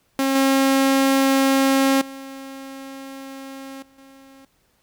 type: tone with level steps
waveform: sawtooth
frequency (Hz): 270.1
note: C#4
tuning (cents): -45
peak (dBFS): -14 / -11 / -30 / -49 / -41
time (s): 0.19-4.45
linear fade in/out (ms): 2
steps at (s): 0.35 / 2.01 / 3.82 / 3.98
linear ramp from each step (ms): 5
effects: pink hiss -64 dBFS RMS until 4.82 s